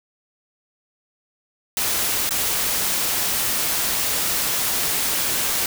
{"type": "noise with dropouts", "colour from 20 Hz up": "white", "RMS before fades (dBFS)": -22, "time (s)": [1.77, 5.66], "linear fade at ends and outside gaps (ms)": 1, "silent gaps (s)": [2.292, 2.308], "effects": []}